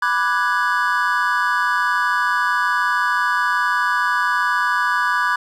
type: chord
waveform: triangle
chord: G# half-diminished seventh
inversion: first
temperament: equal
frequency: 987.8 / 1174.7 / 1480 / 1661.2 Hz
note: B5 / D6 / F#6 / G#6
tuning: 0 / 0 / 0 / 0 cents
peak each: -20 dBFS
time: 0.02-5.36 s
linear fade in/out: 5 ms
effects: none